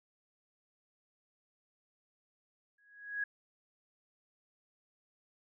sine tone with exponential growth, 1661.2 Hz, G#6, in tune, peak -30 dBFS, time 2.78-3.24 s, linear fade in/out 5 ms, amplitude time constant 100 ms, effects none

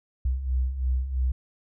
sine beating tone pair, 61.8 / 64.8 Hz, B1 / C2, +2 / -16 cents, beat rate 3 Hz, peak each -30 / -24 dBFS, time 0.25-1.32 s, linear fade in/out 5 ms, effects none

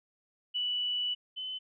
sine tone pair in turn, 2960 / 3034 Hz, F#7 / F#7, 0 / +43 cents, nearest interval unison, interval 43 cents, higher second, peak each -29 / -35 dBFS, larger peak first, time 0.54-1.15 / 1.36-1.59 s, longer first, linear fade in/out 20 ms, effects none

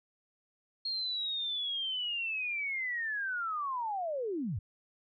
sine linear sweep, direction down, 4265 to 77.78 Hz, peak -32 dBFS, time 0.85-4.59 s, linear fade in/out 5 ms, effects none

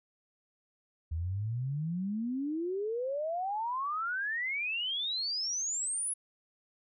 sine exponential sweep, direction up, 77.2 to 10548 Hz, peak -31 dBFS, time 1.11-6.14 s, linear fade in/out 10 ms, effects none

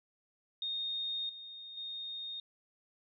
sine tone with level steps, 3693 Hz, A#7, 17 cents flat, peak -34 / -45 / -39 dBFS, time 0.62-2.4 s, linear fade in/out 2 ms, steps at 1.29 / 1.77 s, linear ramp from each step 5 ms, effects none

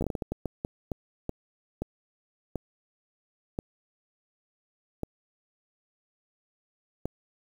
slowing click train, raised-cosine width 2 ms, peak -17 dBFS, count 17, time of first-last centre 0.01-7.056 s, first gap 13 ms, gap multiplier 1.4, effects 8-bit

